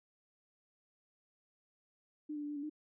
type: tone with pitch steps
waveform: sine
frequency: 301.6 / 294.7 / 292.4 / 295.2 / 285 / 303.6 Hz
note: D4 / D4 / D4 / D4 / C#4 / D#4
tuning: +46 / +6 / -7 / +9 / +48 / -42 cents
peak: -38 dBFS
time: 2.29-2.698 s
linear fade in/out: 10 ms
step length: 68 ms
effects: none